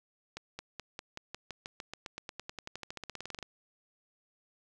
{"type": "accelerating click train", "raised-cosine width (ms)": 0.2, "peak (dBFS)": -23, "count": 30, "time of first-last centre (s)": [0.37, 3.427], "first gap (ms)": 220, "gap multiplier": 0.94, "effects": []}